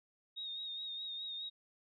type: tone with vibrato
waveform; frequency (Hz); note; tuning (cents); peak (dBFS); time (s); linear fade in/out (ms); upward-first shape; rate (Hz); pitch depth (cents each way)
sine; 3729; A#7; 0; -40; 0.36-1.5; 20; sine; 4.8; 39
effects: none